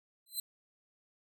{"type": "tone with exponential growth", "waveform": "10% pulse", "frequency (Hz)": 4059, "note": "B7", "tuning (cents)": 47, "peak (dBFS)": -24, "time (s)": [0.26, 0.4], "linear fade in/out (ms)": 5, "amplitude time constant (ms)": 29, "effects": []}